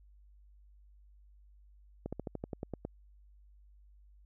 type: slowing click train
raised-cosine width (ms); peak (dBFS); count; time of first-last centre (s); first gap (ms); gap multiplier
2; -24; 10; 2.06-2.851; 66; 1.07
effects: added 50 Hz sine -57 dBFS peak until 4.25 s